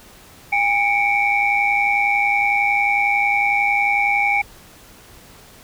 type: tone cluster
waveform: sine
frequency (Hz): 808 / 2228 / 2339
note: G#5 / C#7 / D7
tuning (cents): -48 / +8 / -8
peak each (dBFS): -19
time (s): 0.52-4.42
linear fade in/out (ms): 10
effects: tanh soft clip ceiling -5 dBFS + pink hiss -45 dBFS RMS until 5.63 s